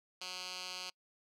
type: tone with band-pass filter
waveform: 10% pulse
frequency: 183 Hz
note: F#3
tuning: 19 cents flat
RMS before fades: -44 dBFS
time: 0.21-0.9 s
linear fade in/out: 5 ms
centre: 4200 Hz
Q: 1.9
effects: noise-tail reverb RT60 0.1 s tail -26 dB re dry